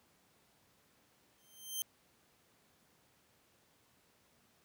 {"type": "tone with exponential growth", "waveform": "10% pulse", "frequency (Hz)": 3134, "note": "G7", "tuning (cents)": -1, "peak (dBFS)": -25, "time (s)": [1.38, 1.82], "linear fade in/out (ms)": 0, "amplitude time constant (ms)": 94, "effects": ["pink hiss -70 dBFS RMS until 4.64 s", "high-pass 100 Hz 12 dB/octave"]}